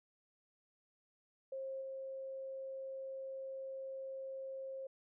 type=tone with level steps; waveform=sine; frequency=534 Hz; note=C5; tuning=35 cents sharp; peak=-40 / -42 dBFS; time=1.52-4.87 s; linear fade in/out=5 ms; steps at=1.81 s; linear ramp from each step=10 ms; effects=none